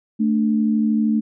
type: tone pair together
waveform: sine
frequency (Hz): 220.9 / 293.7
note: A3 / D4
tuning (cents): +7 / 0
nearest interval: perfect fourth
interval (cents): 493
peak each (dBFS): -16 / -23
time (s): 0.19-1.21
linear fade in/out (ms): 20
effects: none